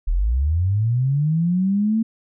sine linear sweep, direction up, 35.54 to 227.2 Hz, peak -16 dBFS, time 0.07-2.03 s, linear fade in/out 10 ms, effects none

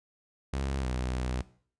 sawtooth tone with pitch glide, 67.7 to 62.8 Hz, C#2 to B1, -40 to +30 cents, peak -26 dBFS, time 0.53-1.42 s, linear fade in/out 5 ms, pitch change -130 cents, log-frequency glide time 0.8-0.86 s, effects noise-tail reverb RT60 0.5 s tail -18 dB re dry + resampled to 22050 Hz

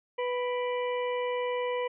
harmonic tone with a mistuned harmonic, 493.9 Hz, B4, in tune, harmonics 1 / 2 / 4 / 5 / 6, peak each -29 / -35 / -41 / -43 / -45 dBFS, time 0.18-1.88 s, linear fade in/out 10 ms, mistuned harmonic 5, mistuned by -82 cents, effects none

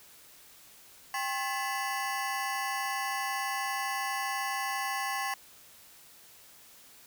25% pulse ring-modulated tone, 932.3 Hz, A#5, in tune, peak -24 dBFS, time 1.14-5.34 s, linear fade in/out 2 ms, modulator 141 Hz, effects white hiss -55 dBFS RMS until 7.06 s

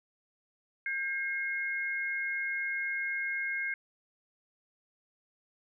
sine tone pair together, 1600 / 2152 Hz, G6 / C7, +35 / +48 cents, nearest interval perfect fourth, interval 513 cents, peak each -34 / -33 dBFS, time 0.86-3.74 s, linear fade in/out 2 ms, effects none

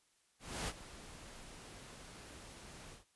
pink noise with ADSR envelope, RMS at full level -38 dBFS, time 0.39-3.05 s, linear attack 290 ms, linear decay 41 ms, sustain -15 dB, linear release 130 ms, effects white hiss -74 dBFS RMS until 3.15 s + resampled to 24000 Hz

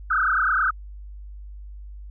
sine tone with frequency modulation, 1402 Hz, F6, 6 cents sharp, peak -18 dBFS, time 0.1-0.71 s, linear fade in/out 10 ms, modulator 29.2 Hz, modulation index 5.6, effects added 50 Hz sine -36 dBFS peak until 2.1 s

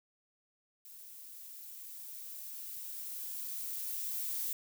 violet noise with level ramp, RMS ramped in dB -52 to -36 dBFS, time 0.85-4.53 s, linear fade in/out 2 ms, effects none

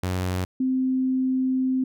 sawtooth / sine tone pair in turn, 91.8 / 259.6 Hz, F#2 / C4, -13 / -13 cents, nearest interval octave + tritone, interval 1800 cents, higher second, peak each -20 dBFS, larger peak neither, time 0.03-0.45 / 0.6-1.84 s, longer second, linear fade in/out 5 ms, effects none

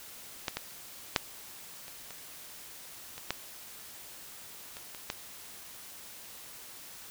clicks, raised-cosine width 0.2 ms, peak -13 / -15 / -6 / -28 / -27 / -25 / -12 / -25 / -26 / -15 dBFS, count 10, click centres 0.482 / 0.57 / 1.162 / 1.881 / 2.107 / 3.18 / 3.306 / 4.769 / 4.948 / 5.101 s, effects white hiss -48 dBFS RMS until 7.1 s

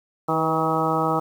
harmonic tone with a mistuned harmonic, 159.7 Hz, D#3, 45 cents sharp, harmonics 1 / 2 / 3 / 4 / 5 / 6 / 7 / 8, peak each -28 / -27 / -27 / -29 / -26 / -29 / -29 / -26 dBFS, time 0.28-1.2 s, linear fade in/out 10 ms, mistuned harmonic 3, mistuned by +23 cents, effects 8-bit

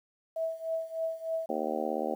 sine tone with tremolo, 651 Hz, E5, 22 cents flat, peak -27 dBFS, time 0.36-1.46 s, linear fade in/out 5 ms, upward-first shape triangle, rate 3.3 Hz, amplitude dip 90%
harmonic tone, 77.3 Hz, D#2, 11 cents flat, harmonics 3 / 4 / 5 / 6 / 7 / 8 / 9 / 10, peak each -38 / -38 / -38 / -39 / -35 / -38 / -39 / -37 dBFS, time 1.49-2.15 s, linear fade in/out 5 ms
effects 10-bit

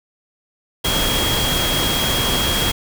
sine tone in noise, 3273 Hz, G#7, 26 cents flat, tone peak -21 dBFS, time 0.84-2.72 s, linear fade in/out 10 ms, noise pink, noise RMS -20 dBFS, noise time 0.84-2.72 s, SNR -4 dB, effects none

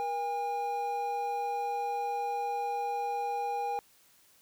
triangle tone pair together, 476.5 / 810 Hz, A#4 / G#5, +38 / -43 cents, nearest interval major sixth, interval 919 cents, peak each -36 / -29 dBFS, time 0-3.79 s, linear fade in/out 0 ms, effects white hiss -63 dBFS RMS until 4.41 s

